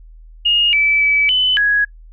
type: tone with pitch steps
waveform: sine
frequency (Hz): 2852 / 2310 / 2295 / 3016 / 1666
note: F7 / D7 / D7 / F#7 / G#6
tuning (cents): +36 / -29 / -40 / +32 / +5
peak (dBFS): -11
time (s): 0.45-1.85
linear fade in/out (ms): 10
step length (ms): 280
effects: noise-tail reverb RT60 0.1 s tail -24 dB re dry + added 40 Hz sine -37 dBFS peak until 2.12 s